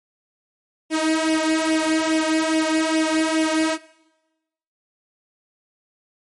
sawtooth tone with flanger, 317.3 Hz, D#4, 34 cents sharp, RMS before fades -20 dBFS, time 0.9-3.78 s, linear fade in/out 50 ms, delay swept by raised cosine 0.35 to 2.75 ms, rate 2.4 Hz, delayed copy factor +0.7, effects noise-tail reverb RT60 1.0 s tail -20 dB re dry + MP3 48 kbps

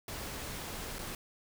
pink noise with dropouts, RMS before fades -41 dBFS, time 0.08-1.15 s, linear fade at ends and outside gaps 2 ms, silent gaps 0.985-0.99 s, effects none

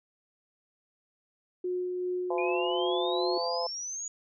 sine tone with tremolo, 361.9 Hz, F#4, 38 cents flat, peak -28 dBFS, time 1.64-3.38 s, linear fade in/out 5 ms, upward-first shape sine, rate 2.6 Hz, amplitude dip 25%
harmonic tone, 170.6 Hz, F3, 40 cents flat, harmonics 3 / 4 / 5 / 6, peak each -32 / -34 / -36 / -38 dBFS, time 2.3-3.67 s, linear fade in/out 5 ms
sine exponential sweep, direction up, 2400 to 6850 Hz, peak -34 dBFS, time 2.38-4.08 s, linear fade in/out 2 ms
effects none

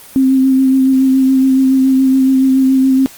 sine tone with vibrato, 264.2 Hz, C4, 17 cents sharp, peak -7 dBFS, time 0.16-3.06 s, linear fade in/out 0 ms, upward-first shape sine, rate 7.1 Hz, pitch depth 19 cents each way, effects white hiss -37 dBFS RMS until 3.17 s + Opus 32 kbps

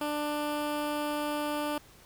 15% pulse tone with notch filter, 296.2 Hz, D4, 15 cents sharp, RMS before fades -32 dBFS, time 0.01-1.78 s, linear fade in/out 2 ms, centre 6200 Hz, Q 1.6, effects pink hiss -56 dBFS RMS until 2.05 s

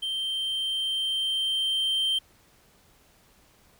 triangle tone with level ramp, 3136 Hz, G7, in tune, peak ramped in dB -26 to -21 dBFS, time 0.02-2.19 s, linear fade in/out 10 ms, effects pink hiss -60 dBFS RMS until 3.79 s

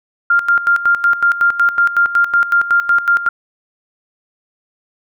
sine tone with tremolo, 1396.9 Hz, F6, in tune, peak -8 dBFS, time 0.3-3.29 s, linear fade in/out 5 ms, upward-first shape square, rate 5.4 Hz, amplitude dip 75%, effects none

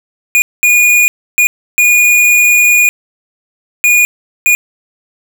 square tone bursts at uneven times, 2445 Hz, D#7, 31 cents flat, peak -6 dBFS, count 6, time 0.35-0.42 / 0.63-1.08 / 1.38-1.47 / 1.78-2.89 / 3.84-4.05 / 4.46-4.55 s, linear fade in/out 0 ms, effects none

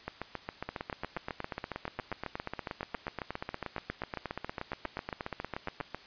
two click trains, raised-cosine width 0.5 ms, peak -20 / -20 dBFS, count 44 / 44, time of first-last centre 0.08-5.946 / 0.69-5.803 s, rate 7.33 / 8.41 Hz, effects white hiss -53 dBFS RMS until 6.06 s + resampled to 11025 Hz

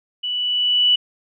sine tone with level ramp, 2960 Hz, F#7, in tune, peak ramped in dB -22 to -11 dBFS, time 0.23-0.96 s, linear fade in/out 10 ms, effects none

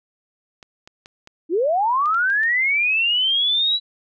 clicks, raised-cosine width 0.2 ms, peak -24 dBFS, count 8, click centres 0.628 / 0.875 / 1.059 / 1.274 / 2.058 / 2.145 / 2.301 / 2.434 s
sine linear sweep, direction up, 299 to 3951 Hz, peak -16 dBFS, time 1.49-3.8 s, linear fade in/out 50 ms
effects none

